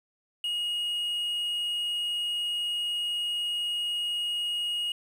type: tone with quantisation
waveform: triangle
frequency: 2878 Hz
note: F#7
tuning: 49 cents flat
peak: -26 dBFS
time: 0.44-4.92 s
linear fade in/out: 2 ms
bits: 9
effects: none